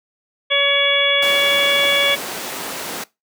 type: harmonic tone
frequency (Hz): 564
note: C#5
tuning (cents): +30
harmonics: 1 / 2 / 3 / 4 / 5 / 6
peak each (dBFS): -20 / -26 / -24 / -19 / -25 / -17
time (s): 0.5-2.16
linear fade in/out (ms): 20
type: noise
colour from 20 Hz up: pink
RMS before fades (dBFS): -26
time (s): 1.22-3.04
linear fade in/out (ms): 5
effects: noise-tail reverb RT60 0.2 s tail -20 dB re dry + high-pass 300 Hz 12 dB/octave